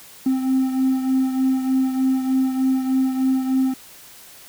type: beating tone pair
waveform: triangle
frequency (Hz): 261.6 / 264.9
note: C4 / C4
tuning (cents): 0 / +22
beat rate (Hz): 3.3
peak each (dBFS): -15 / -22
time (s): 0.26-3.74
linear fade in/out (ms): 5
effects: tanh soft clip ceiling -10 dBFS + white hiss -44 dBFS RMS until 4.48 s